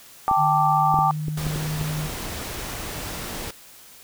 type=chord; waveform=sine; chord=G suspended second; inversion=none; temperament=equal; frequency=784 / 880 / 1174.7 Hz; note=G5 / A5 / D6; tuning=0 / 0 / 0 cents; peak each=-20 / -22 / -21 dBFS; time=0.28-1.11 s; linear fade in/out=0 ms
type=clicks; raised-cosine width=3 ms; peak=-18 dBFS; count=7; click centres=0.313 / 0.942 / 0.989 / 1.283 / 1.467 / 1.56 / 1.813 s
type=tone with pitch glide; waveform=sine; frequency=151.2 to 153.22 Hz; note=D#3 to D#3; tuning=-49 to -26 cents; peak=-25 dBFS; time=0.36-2.1 s; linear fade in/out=50 ms; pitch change=+23 cents; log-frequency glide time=0.69-1.28 s
type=noise; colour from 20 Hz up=pink; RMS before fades=-32 dBFS; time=1.37-3.51 s; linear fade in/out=5 ms
effects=white hiss -47 dBFS RMS until 4.03 s